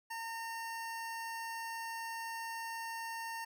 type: tone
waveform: 25% pulse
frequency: 913 Hz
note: A#5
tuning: 36 cents flat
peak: -36 dBFS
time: 0.1-3.45 s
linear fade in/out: 10 ms
effects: none